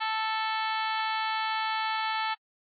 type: harmonic tone with a mistuned harmonic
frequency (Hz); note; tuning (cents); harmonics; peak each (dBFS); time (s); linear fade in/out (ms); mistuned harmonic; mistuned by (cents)
440; A4; 0; 2 / 3 / 4 / 5 / 6 / 7 / 8 / 9 / 10; -30 / -34 / -36 / -38 / -40 / -41 / -42 / -43 / -44; 0-2.35; 20; 8; -43
effects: AAC 32 kbps